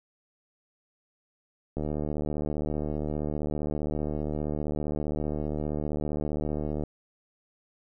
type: click train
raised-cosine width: 2 ms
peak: -18 dBFS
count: 382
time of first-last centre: 1.77-6.836 s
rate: 75.2 Hz
effects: none